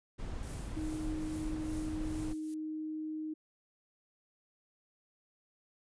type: noise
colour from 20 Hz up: brown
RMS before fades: -40 dBFS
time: 0.18-2.34 s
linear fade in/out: 20 ms
type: noise with tremolo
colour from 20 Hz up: violet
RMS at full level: -46 dBFS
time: 0.43-2.54 s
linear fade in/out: 0 ms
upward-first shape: triangle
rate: 2.4 Hz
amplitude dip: 75%
type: tone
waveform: sine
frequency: 311.1 Hz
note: D#4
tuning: in tune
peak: -36 dBFS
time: 0.76-3.34 s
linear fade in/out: 10 ms
effects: resampled to 22050 Hz